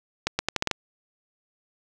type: accelerating click train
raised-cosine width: 0.2 ms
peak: -6 dBFS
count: 7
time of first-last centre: 0.27-0.713 s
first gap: 120 ms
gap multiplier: 0.8
effects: none